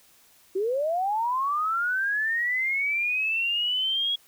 sine linear sweep, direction up, 364.1 to 3335 Hz, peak -23 dBFS, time 0.55-4.16 s, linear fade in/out 10 ms, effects white hiss -58 dBFS RMS until 4.27 s

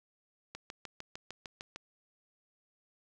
click train, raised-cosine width 0.2 ms, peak -25 dBFS, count 9, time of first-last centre 0.55-1.76 s, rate 6.61 Hz, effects none

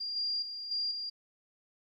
sine tone with level steps, 4789 Hz, D8, 33 cents sharp, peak -34 / -30 / -38 / -30 / -35 dBFS, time 0-1.1 s, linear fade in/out 10 ms, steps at 0.16 / 0.42 / 0.71 / 0.91 s, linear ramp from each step 5 ms, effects 12-bit

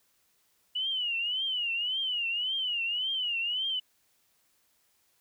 sine tone with vibrato, 2937 Hz, F#7, 13 cents flat, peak -28 dBFS, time 0.75-3.8 s, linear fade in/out 10 ms, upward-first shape triangle, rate 1.8 Hz, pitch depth 160 cents each way, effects white hiss -70 dBFS RMS until 5.2 s

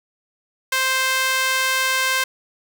sawtooth tone with high-pass filter, 523.3 Hz, C5, in tune, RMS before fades -20 dBFS, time 0.72-2.24 s, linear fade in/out 5 ms, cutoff 1500 Hz, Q 1.2, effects none

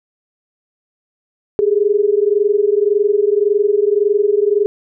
sine tone pair together, 401 / 422.8 Hz, G4 / G#4, +39 / +31 cents, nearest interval minor second, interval 92 cents, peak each -14 dBFS, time 1.59-4.66 s, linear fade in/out 0 ms, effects none

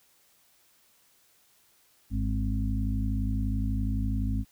harmonic tone with a mistuned harmonic, 51.91 Hz, G#1, in tune, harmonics 1 / 2 / 4 / 5, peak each -28 / -31 / -34 / -35 dBFS, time 2.1-4.45 s, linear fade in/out 50 ms, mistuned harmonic 5, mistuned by +34 cents, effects white hiss -64 dBFS RMS until 4.51 s

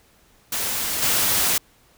white noise with level steps, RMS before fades -25 / -20 dBFS, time 0.52-1.58 s, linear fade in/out 5 ms, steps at 1.02 s, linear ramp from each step 5 ms, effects pink hiss -57 dBFS RMS until 1.97 s

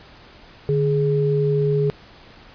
sine tone pair together, 148.2 / 417.5 Hz, D3 / G#4, +16 / +9 cents, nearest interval octave + tritone, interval 1793 cents, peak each -19 dBFS, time 0.69-1.9 s, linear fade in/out 0 ms, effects pink hiss -46 dBFS RMS until 2.54 s + resampled to 11025 Hz

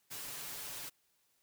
white noise with comb filter, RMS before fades -44 dBFS, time 0.1-0.9 s, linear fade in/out 20 ms, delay 7 ms, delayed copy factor +0.55, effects white hiss -75 dBFS RMS until 1.42 s

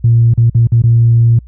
sine tone with dropouts, 116.54 Hz, A#2, in tune, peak -4 dBFS, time 0.04-1.39 s, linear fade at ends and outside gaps 5 ms, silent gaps 0.338-0.376 / 0.499-0.548 / 0.672-0.72 / 0.821-0.837 s, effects tanh soft clip ceiling 0 dBFS + added 60 Hz sine -32 dBFS peak until 1.47 s

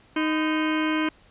harmonic tone with a mistuned harmonic, 311.1 Hz, D#4, in tune, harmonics 1 / 2 / 3 / 4 / 5 / 6 / 7 / 8 / 9 / 10, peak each -23 / -35 / -32 / -36 / -32 / -40 / -34 / -36 / -41 / -37 dBFS, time 0.16-1.09 s, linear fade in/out 5 ms, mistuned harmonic 3, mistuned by +140 cents, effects pink hiss -56 dBFS RMS until 1.3 s + resampled to 8000 Hz

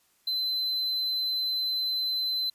triangle tone, 4055 Hz, B7, 45 cents sharp, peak -25 dBFS, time 0.27-2.5 s, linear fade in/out 5 ms, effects white hiss -67 dBFS RMS until 2.54 s + resampled to 32000 Hz

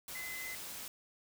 sine tone in noise, 2038 Hz, C7, 46 cents flat, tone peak -42 dBFS, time 0.15-0.55 s, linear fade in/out 2 ms, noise white, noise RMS -45 dBFS, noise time 0.08-0.88 s, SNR 0 dB, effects none

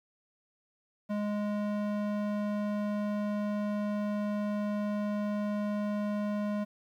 square tone with band-pass filter, 207.7 Hz, G#3, in tune, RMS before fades -32 dBFS, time 1.09-6.65 s, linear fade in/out 20 ms, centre 440 Hz, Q 0.66, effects 11-bit

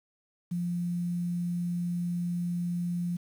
sine tone with quantisation, 174.61 Hz, F3, in tune, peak -28 dBFS, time 0.51-3.17 s, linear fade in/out 10 ms, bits 9, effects none

